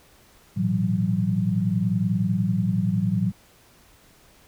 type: tone cluster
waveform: sine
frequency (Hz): 110.8 / 121.6 / 166.6 / 187.2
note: A2 / B2 / E3 / F#3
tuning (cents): +13 / -26 / +19 / +20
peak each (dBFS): -26 / -30 / -26 / -23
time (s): 0.56-3.32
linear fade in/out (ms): 20
effects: pink hiss -55 dBFS RMS until 4.47 s